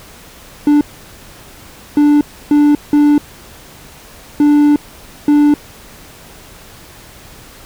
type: tone bursts at uneven times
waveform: triangle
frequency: 293.7 Hz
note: D4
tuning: in tune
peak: -4 dBFS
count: 6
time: 0.67-0.81 / 1.97-2.21 / 2.51-2.75 / 2.93-3.18 / 4.4-4.76 / 5.28-5.54 s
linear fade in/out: 2 ms
effects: pink hiss -38 dBFS RMS until 7.65 s